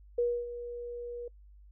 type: tone with ADSR envelope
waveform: sine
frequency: 480 Hz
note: B4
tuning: 49 cents flat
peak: -24 dBFS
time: 0.18-1.28 s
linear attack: 7 ms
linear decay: 270 ms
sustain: -13 dB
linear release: 4 ms
effects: noise-tail reverb RT60 0.1 s tail -25 dB re dry + added 50 Hz sine -52 dBFS peak until 1.71 s